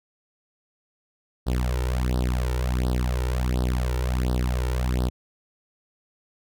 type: tone with flanger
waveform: sawtooth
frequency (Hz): 62.2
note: B1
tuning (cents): +13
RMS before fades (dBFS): -24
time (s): 1.46-5.1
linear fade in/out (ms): 20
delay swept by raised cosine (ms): 0.21 to 2.21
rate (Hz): 1.4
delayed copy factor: +0.95
effects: none